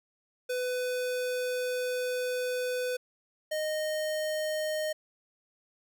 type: tone pair in turn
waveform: square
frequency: 500 / 617.9 Hz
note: B4 / D#5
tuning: +21 / -12 cents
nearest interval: major third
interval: 367 cents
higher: second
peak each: -30 / -30 dBFS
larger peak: neither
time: 0.49-2.97 / 3.51-4.93 s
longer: first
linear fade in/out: 10 ms
effects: none